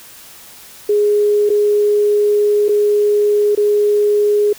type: tone with dropouts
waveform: sine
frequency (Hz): 415.3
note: G#4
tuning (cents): 0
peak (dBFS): -10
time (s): 0.89-4.53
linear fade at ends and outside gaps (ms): 5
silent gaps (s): 1.493-1.5 / 2.684-2.69 / 3.551-3.574
effects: white hiss -39 dBFS RMS until 4.58 s